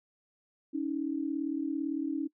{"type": "tone pair together", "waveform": "sine", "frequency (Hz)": [279.7, 317.5], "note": ["C#4", "D#4"], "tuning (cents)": [16, 35], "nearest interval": "major second", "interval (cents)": 219, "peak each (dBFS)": [-32, -33], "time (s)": [0.73, 2.28], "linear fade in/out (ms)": 20, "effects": ["noise-tail reverb RT60 0.1 s tail -20 dB re dry"]}